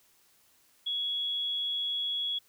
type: tone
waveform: sine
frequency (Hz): 3351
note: G#7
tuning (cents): +15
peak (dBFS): -29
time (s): 0.86-2.39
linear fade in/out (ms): 10
effects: white hiss -65 dBFS RMS until 2.48 s